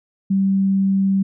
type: tone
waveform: sine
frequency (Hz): 194.1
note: G3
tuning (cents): -17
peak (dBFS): -14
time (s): 0.3-1.23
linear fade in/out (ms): 10
effects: none